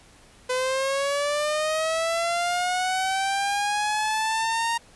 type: linear sweep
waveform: sawtooth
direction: up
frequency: 503 to 932.3 Hz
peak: -19 dBFS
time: 0.49-4.78 s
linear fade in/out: 10 ms
effects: pink hiss -53 dBFS RMS until 4.95 s + resampled to 24000 Hz